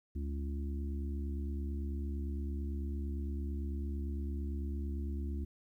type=harmonic tone with a mistuned harmonic; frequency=68.9 Hz; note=C#2; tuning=10 cents flat; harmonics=1 / 3 / 4 / 5; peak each=-35 / -45 / -47 / -49 dBFS; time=0.15-5.45 s; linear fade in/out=10 ms; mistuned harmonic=1; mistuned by=+82 cents; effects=12-bit